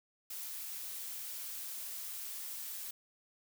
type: noise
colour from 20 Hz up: blue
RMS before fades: -43 dBFS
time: 0.3-2.91 s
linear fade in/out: 5 ms
effects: none